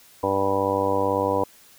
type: harmonic tone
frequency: 98 Hz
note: G2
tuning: in tune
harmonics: 1 / 2 / 3 / 4 / 5 / 6 / 7 / 8 / 9 / 10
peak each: -33 / -36 / -29 / -33 / -24 / -28 / -36 / -31 / -33 / -26 dBFS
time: 0.23-1.44 s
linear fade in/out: 5 ms
effects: white hiss -52 dBFS RMS until 1.78 s